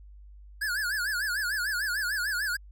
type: tone with vibrato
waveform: square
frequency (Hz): 1573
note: G6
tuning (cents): +6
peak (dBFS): -28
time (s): 0.61-2.57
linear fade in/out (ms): 10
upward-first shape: sine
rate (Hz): 6.7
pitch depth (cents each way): 180
effects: added 50 Hz sine -46 dBFS peak until 2.71 s